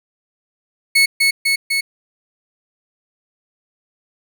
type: tone with echo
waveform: 30% pulse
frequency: 2200 Hz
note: C#7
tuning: 14 cents flat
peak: -7 dBFS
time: 0.95-1.06 s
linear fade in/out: 10 ms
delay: 250 ms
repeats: 3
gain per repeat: -2 dB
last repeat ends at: 1.81 s
effects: none